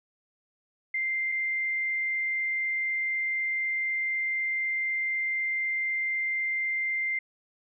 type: tone pair in turn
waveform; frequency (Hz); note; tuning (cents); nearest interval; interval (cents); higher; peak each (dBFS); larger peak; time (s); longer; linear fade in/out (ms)
sine; 2092 / 2092; C7 / C7; -1 / -1; unison; 0; neither; -26; neither; 0.94-1.32 / 1.32-7.19; second; 5
effects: none